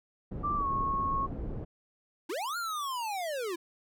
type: low-pass noise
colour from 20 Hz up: pink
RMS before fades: -37 dBFS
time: 0.31-1.65 s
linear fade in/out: 10 ms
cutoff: 420 Hz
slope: 12 dB/octave
type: tone with pitch glide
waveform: sine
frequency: 1174.7 to 1096 Hz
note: D6 to C#6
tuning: 0 to -20 cents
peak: -28 dBFS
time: 0.43-1.27 s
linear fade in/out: 20 ms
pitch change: -120 cents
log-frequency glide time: 0.56-0.67 s
type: linear two-way sweep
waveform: square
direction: up then down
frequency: 277.6 to 1434 to 325.2 Hz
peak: -33 dBFS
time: 2.29-3.56 s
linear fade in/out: 10 ms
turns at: 2.57 s
effects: none